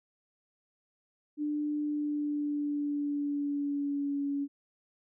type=tone with pitch glide; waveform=sine; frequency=297.1 to 282.4 Hz; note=D4 to C#4; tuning=+20 to +32 cents; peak=-29 dBFS; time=1.37-4.48 s; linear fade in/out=50 ms; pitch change=-88 cents; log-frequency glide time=1.8-4.23 s; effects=none